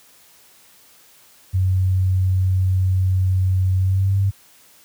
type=tone with pitch glide; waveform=sine; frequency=93.4 to 98.1 Hz; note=F#2 to G2; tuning=+17 to +2 cents; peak=-14 dBFS; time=1.53-4.31 s; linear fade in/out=20 ms; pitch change=+85 cents; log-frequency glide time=3.78-4.18 s; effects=white hiss -51 dBFS RMS until 4.84 s + high-pass 60 Hz 12 dB/octave